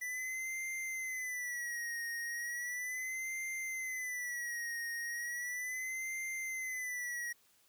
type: tone with vibrato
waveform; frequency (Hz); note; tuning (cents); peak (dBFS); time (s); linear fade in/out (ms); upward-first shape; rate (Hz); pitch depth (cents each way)
square; 1975.5; B6; 0; -38; 0.01-7.33; 10; sine; 0.36; 98
effects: white hiss -69 dBFS RMS until 7.68 s